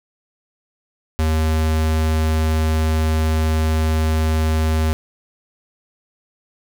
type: tone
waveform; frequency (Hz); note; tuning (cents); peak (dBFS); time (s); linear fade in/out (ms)
square; 78.9; D#2; +25; -16; 1.19-4.93; 0
effects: none